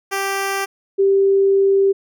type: tone pair in turn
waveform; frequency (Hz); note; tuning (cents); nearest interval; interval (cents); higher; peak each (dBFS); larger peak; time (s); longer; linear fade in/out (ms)
10% pulse / sine; 392 / 392; G4 / G4; 0 / 0; unison; 0; neither; -11; neither; 0.11-0.66 / 0.98-1.93; second; 20
effects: none